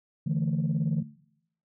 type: chord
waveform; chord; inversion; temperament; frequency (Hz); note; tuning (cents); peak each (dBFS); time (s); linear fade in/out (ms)
sine; D suspended second; none; equal; 146.83 / 164.81 / 220; D3 / E3 / A3; 0 / 0 / 0; -27 / -27 / -32; 0.26-1.03; 10
effects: noise-tail reverb RT60 0.7 s tail -18 dB re dry + tanh soft clip ceiling -19 dBFS